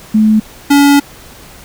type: tone pair in turn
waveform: sine / square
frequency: 216.1 / 284 Hz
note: A3 / C#4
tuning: -31 / +42 cents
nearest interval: perfect fourth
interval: 473 cents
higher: second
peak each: -5 dBFS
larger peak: neither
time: 0.14-0.4 / 0.7-1 s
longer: second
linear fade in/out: 10 ms
effects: pink hiss -36 dBFS RMS until 1.64 s